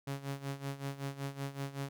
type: tone with tremolo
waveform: sawtooth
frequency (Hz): 138.59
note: C#3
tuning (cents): 0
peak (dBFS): -31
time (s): 0.07-1.89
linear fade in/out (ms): 5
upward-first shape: sine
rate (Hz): 5.3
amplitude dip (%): 80
effects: none